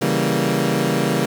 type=chord; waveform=20% pulse; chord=C# diminished seventh; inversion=none; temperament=equal; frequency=138.59 / 164.81 / 196 / 233.1 Hz; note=C#3 / E3 / G3 / Bb3; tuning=0 / 0 / 0 / 0 cents; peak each=-18 dBFS; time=0.01-1.26 s; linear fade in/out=10 ms; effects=8-bit